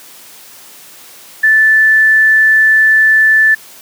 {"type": "tone", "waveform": "sine", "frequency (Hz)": 1755, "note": "A6", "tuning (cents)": -5, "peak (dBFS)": -5, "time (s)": [1.43, 3.55], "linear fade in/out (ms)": 10, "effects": ["white hiss -37 dBFS RMS until 3.81 s", "high-pass 150 Hz 12 dB/octave"]}